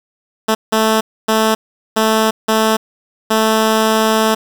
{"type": "tone bursts at uneven times", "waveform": "10% pulse", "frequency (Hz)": 219.8, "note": "A3", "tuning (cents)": -2, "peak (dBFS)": -3, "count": 6, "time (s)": [[0.48, 0.55], [0.72, 1.01], [1.28, 1.55], [1.96, 2.31], [2.48, 2.77], [3.3, 4.35]], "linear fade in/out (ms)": 10, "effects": ["7-bit"]}